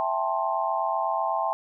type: chord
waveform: sine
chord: A minor seventh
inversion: second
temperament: just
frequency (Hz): 660 / 792 / 880 / 1056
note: E5 / G5 / A5 / C6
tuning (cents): +2 / +18 / 0 / +16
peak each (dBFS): -29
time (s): 0-1.53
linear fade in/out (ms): 0
effects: none